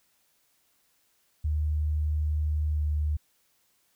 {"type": "tone with pitch glide", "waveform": "sine", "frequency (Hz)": [76, 75.17], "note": ["D#2", "D2"], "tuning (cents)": [-40, 41], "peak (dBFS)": -24, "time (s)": [1.44, 3.17], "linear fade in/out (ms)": 10, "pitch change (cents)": -19, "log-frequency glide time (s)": [2.71, 2.82], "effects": ["white hiss -69 dBFS RMS until 3.95 s"]}